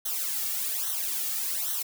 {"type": "noise with flanger", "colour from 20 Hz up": "blue", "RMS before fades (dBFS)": -30, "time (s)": [0.05, 1.83], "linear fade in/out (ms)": 10, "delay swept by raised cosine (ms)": [0.41, 2.01], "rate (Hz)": 1.2, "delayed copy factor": -0.9, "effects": []}